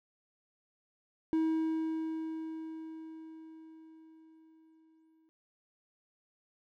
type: tone with exponential decay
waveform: triangle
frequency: 320 Hz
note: D#4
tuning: 49 cents sharp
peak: -24 dBFS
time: 1.33-5.29 s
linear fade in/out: 0 ms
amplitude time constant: 860 ms
effects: none